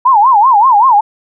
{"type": "tone with vibrato", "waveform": "sine", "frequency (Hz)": 932.3, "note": "A#5", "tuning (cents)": 0, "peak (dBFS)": -4, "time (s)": [0.05, 1.01], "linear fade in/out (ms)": 10, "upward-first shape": "sine", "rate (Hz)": 5.2, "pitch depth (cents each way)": 250, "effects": []}